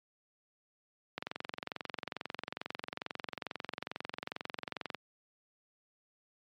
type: click train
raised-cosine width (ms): 0.3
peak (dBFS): -20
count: 85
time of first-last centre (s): 1.18-4.947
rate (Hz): 22.3
effects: high-pass 150 Hz 12 dB/octave + MP3 96 kbps